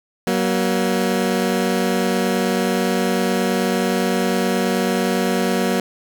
20% pulse tone pair together, 187.83 / 237.4 Hz, F#3 / A#3, +26 / +32 cents, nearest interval major third, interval 406 cents, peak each -15 dBFS, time 0.27-5.8 s, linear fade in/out 2 ms, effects none

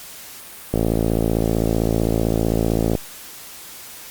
click train, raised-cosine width 2 ms, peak -5 dBFS, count 124, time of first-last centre 0.74-2.952 s, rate 55.6 Hz, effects white hiss -38 dBFS RMS until 4.1 s + Opus 48 kbps

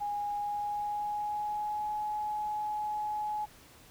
sine tone with pitch glide, 823 to 844.2 Hz, G#5 to G#5, -16 to +28 cents, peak -31 dBFS, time 0-3.46 s, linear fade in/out 20 ms, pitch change +44 cents, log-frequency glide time 0.36-1.93 s, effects pink hiss -56 dBFS RMS until 3.9 s

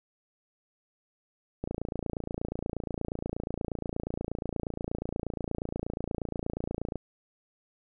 click train, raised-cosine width 2 ms, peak -19 dBFS, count 152, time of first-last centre 1.64-6.957 s, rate 28.4 Hz, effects none

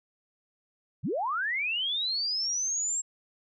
sine linear sweep, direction up, 87.31 to 7610 Hz, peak -27 dBFS, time 1.03-3.02 s, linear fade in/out 20 ms, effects none

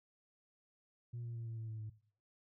sine tone with pitch steps, 119.4 / 117.48 / 115.6 / 113.74 / 111.92 / 110.12 / 108.36 Hz, A#2 / A#2 / A#2 / A#2 / A2 / A2 / A2, +42 / +14 / -14 / -42 / +30 / +2 / -26 cents, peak -40 dBFS, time 1.13-1.9 s, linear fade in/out 10 ms, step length 110 ms, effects noise-tail reverb RT60 0.5 s tail -17 dB re dry + tanh soft clip ceiling -39 dBFS

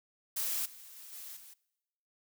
blue noise with level steps, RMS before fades -34 / -52 / -50 / -46 / -53 dBFS, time 0.36-1.54 s, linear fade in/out 10 ms, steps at 0.65 / 0.96 / 1.12 / 1.36 s, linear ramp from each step 10 ms, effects noise-tail reverb RT60 1.0 s tail -23 dB re dry

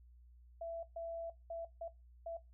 sine tone bursts at uneven times, 667 Hz, E5, 20 cents sharp, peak -40 dBFS, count 5, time 0.61-0.83 / 0.96-1.3 / 1.5-1.65 / 1.81-1.88 / 2.26-2.37 s, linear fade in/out 5 ms, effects noise-tail reverb RT60 0.2 s tail -17 dB re dry + added 60 Hz sine -58 dBFS peak until 2.53 s

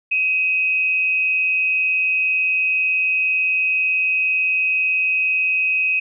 sine tone pair together, 2531 / 2709 Hz, D#7 / E7, +29 / +47 cents, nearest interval minor second, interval 118 cents, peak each -16 / -28 dBFS, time 0.11-6 s, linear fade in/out 10 ms, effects none

